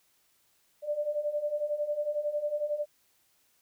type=beating tone pair; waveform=sine; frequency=585 / 596 Hz; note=D5 / D5; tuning=-7 / +25 cents; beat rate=11 Hz; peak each=-34 / -30 dBFS; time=0.82-2.86 s; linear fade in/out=50 ms; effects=white hiss -69 dBFS RMS until 3.61 s